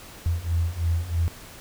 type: beating tone pair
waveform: sine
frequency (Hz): 82.41 / 85.51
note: E2 / F2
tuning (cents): 0 / -36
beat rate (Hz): 3.1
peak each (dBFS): -26 / -24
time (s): 0.26-1.28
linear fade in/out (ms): 0
effects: pink hiss -44 dBFS RMS until 1.6 s